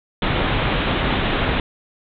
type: low-pass noise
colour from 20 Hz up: pink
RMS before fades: -20 dBFS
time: 0.22-1.6 s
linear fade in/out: 2 ms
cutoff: 3800 Hz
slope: 96 dB/octave
effects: none